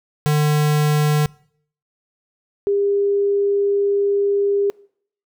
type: tone pair in turn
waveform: square / sine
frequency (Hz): 150 / 402.1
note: D3 / G4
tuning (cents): +37 / +44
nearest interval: octave + perfect fourth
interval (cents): 1707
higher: second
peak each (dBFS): -15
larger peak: neither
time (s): 0.26-1.26 / 2.67-4.7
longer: second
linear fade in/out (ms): 0
effects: noise-tail reverb RT60 0.6 s tail -24 dB re dry